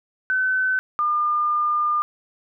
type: tone pair in turn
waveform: sine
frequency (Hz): 1519 / 1205.6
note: F#6 / D6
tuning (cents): +45 / +45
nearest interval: major third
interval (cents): 400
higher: first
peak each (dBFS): -18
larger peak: neither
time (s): 0.3-0.79 / 0.99-2.02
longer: second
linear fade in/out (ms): 0
effects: none